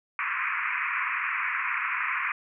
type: band-pass noise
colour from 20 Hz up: white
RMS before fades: -29 dBFS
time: 0.19-2.32 s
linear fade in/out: 2 ms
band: 1000 to 2500 Hz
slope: 96 dB/octave
effects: none

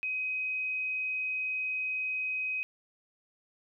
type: tone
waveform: sine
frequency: 2522 Hz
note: D#7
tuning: 23 cents sharp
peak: -30 dBFS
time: 0.03-2.63 s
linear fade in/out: 0 ms
effects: none

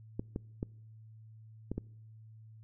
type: clicks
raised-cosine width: 3 ms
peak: -22 dBFS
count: 5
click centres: 0.195 / 0.361 / 0.629 / 1.716 / 1.78 s
effects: noise-tail reverb RT60 0.8 s tail -25 dB re dry + added 110 Hz sine -51 dBFS peak until 2.63 s

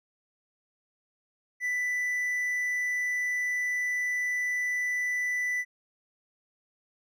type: tone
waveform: triangle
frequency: 1984 Hz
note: B6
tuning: 7 cents sharp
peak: -25 dBFS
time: 1.6-5.65 s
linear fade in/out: 50 ms
effects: none

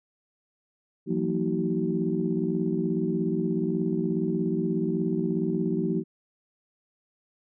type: tone cluster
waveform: sine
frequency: 167.9 / 184.6 / 229.6 / 318.1 / 380.5 Hz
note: E3 / F#3 / A#3 / D#4 / F#4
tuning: +32 / -4 / -26 / +38 / +48 cents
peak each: -30 dBFS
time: 1.06-6.04 s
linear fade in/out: 50 ms
effects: tanh soft clip ceiling -12 dBFS

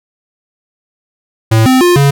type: tone with pitch steps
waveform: square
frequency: 111.5 / 258.5 / 353.3 / 140.4 Hz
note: A2 / C4 / F4 / C#3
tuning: +23 / -21 / +20 / +22 cents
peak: -6 dBFS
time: 1.51-2.11 s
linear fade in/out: 10 ms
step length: 150 ms
effects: none

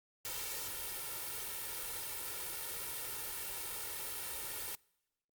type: noise with comb filter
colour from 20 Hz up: white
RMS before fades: -41 dBFS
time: 0.25-4.75 s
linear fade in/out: 0 ms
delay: 2.2 ms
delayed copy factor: +0.8
effects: noise-tail reverb RT60 0.9 s tail -26 dB re dry + Opus 48 kbps

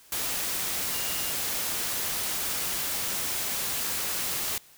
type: tone in noise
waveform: sine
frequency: 2830 Hz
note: F7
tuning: 22 cents sharp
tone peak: -40 dBFS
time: 0.94-1.32 s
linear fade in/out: 2 ms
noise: white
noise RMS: -30 dBFS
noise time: 0.12-4.58 s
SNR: -13 dB
effects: white hiss -55 dBFS RMS until 4.77 s

